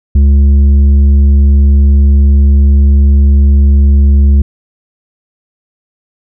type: tone with tanh clipping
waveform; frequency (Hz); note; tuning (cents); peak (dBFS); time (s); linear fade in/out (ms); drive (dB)
triangle; 70.1; C#2; +20; -4; 0.15-4.42; 5; 11
effects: none